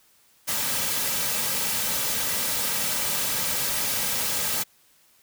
white noise with comb filter, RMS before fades -26 dBFS, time 0.47-4.64 s, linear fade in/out 20 ms, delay 2.8 ms, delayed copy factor -0.5, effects white hiss -60 dBFS RMS until 5.22 s

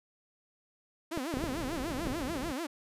sawtooth tone with vibrato, 294.4 Hz, D4, 4 cents sharp, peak -30 dBFS, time 1.11-2.67 s, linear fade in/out 10 ms, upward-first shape sine, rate 6.8 Hz, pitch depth 280 cents each way
clicks, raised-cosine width 2 ms, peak -22 dBFS, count 5, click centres 1.175 / 1.34 / 1.371 / 1.439 / 2.071 s
pink low-pass noise, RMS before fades -41 dBFS, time 1.38-2.52 s, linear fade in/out 0 ms, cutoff 470 Hz, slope 12 dB/octave
effects resampled to 32000 Hz

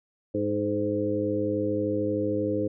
harmonic tone with a mistuned harmonic, 103.3 Hz, G#2, 9 cents flat, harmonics 1 / 2 / 3 / 4 / 5, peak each -34 / -35 / -28 / -31 / -29 dBFS, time 0.34-2.68 s, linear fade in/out 10 ms, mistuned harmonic 4, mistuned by +43 cents, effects none

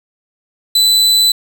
40% pulse tone, 3997 Hz, B7, 20 cents sharp, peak -7 dBFS, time 0.75-1.32 s, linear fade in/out 5 ms, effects none

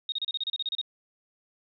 sine tone bursts, 3729 Hz, A#7, in tune, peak -27 dBFS, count 12, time 0.09-0.814 s, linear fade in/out 2 ms, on 31 ms, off 32 ms, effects none

